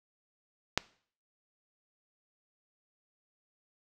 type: click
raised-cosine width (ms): 0.2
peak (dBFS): -7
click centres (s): 0.776
effects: noise-tail reverb RT60 0.5 s tail -21 dB re dry